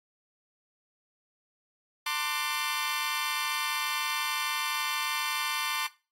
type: chord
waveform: 15% pulse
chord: D dominant seventh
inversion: second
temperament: equal with one note detuned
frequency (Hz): 899 / 1046.5 / 1174.7 / 1480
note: A5 / C6 / D6 / F#6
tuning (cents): +37 / 0 / 0 / 0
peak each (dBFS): -29 / -27 / -27 / -32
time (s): 2.06-5.87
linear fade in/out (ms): 5
effects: noise-tail reverb RT60 0.3 s tail -18 dB re dry + AAC 48 kbps